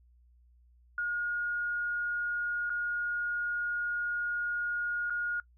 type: tone with dropouts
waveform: sine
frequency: 1433 Hz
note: F6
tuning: 44 cents sharp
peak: -29 dBFS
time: 0.98-5.4 s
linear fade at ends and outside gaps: 2 ms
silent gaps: 2.696-2.701 / 5.099-5.104 s
effects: noise-tail reverb RT60 0.1 s tail -24 dB re dry + added 60 Hz sine -59 dBFS peak until 5.57 s